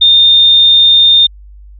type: tone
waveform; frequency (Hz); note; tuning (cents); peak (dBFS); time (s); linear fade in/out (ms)
sine; 3635; A#7; -44; -3; 0.01-1.27; 10
effects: added 50 Hz sine -32 dBFS peak until 1.79 s